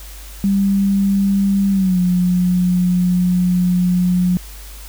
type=tone with pitch glide; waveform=sine; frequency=197.3 to 179.88 Hz; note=G3 to F#3; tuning=+11 to -49 cents; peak=-12 dBFS; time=0.44-4.37 s; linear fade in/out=0 ms; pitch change=-160 cents; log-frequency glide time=1.71-1.99 s; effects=added 50 Hz sine -33 dBFS peak until 4.88 s + white hiss -39 dBFS RMS until 4.88 s